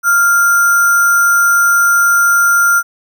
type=tone with sample-and-hold; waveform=sine; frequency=1396.9 Hz; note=F6; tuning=in tune; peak=-7 dBFS; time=0.03-2.83 s; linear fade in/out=50 ms; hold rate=7350 Hz; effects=none